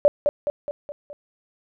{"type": "tone with echo", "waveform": "sine", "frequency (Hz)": 583, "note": "D5", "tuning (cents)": -13, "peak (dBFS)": -10, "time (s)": [0.05, 0.08], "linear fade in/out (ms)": 0, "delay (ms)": 210, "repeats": 5, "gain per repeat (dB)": -5, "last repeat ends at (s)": 1.13, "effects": []}